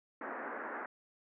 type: band-pass noise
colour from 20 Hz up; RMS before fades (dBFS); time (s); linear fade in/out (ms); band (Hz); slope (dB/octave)
white; -42; 0.21-0.86; 2; 230 to 1800; 48
effects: none